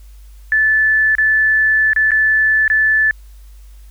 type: tone with dropouts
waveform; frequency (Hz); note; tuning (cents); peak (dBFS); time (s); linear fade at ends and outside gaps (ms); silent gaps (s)
sine; 1745; A6; -15; -10; 0.52-3.11; 1; 1.152-1.183 / 1.933-1.962 / 2.108-2.117 / 2.679-2.7
effects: added 50 Hz sine -36 dBFS peak until 3.9 s + white hiss -54 dBFS RMS until 3.9 s